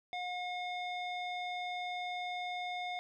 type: tone with low-pass filter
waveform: square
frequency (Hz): 720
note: F#5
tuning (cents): -47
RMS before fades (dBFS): -39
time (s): 0.13-2.99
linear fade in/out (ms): 0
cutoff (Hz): 3100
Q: 5
effects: none